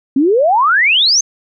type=exponential sweep; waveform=sine; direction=up; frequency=256 to 6440 Hz; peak=-8 dBFS; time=0.16-1.21 s; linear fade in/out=5 ms; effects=none